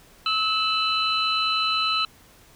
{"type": "tone cluster", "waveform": "sine", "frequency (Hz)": [1297, 2634, 2984, 4025], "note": ["E6", "E7", "F#7", "B7"], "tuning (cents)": [-28, -2, 14, 32], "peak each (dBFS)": [-24, -28, -28, -25], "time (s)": [0.26, 2.05], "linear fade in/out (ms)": 2, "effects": ["tanh soft clip ceiling -10 dBFS", "pink hiss -53 dBFS RMS until 2.55 s"]}